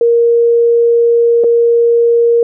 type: tone with dropouts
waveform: sine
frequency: 468.7 Hz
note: A#4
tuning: 9 cents sharp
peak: -6 dBFS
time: 0.01-2.43 s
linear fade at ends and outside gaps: 2 ms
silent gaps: 1.438-1.442 s
effects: none